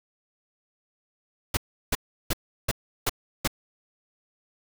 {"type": "noise bursts", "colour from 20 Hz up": "pink", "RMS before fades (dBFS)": -24, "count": 6, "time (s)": [1.54, 3.476], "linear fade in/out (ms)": 5, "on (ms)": 31, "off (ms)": 350, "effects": []}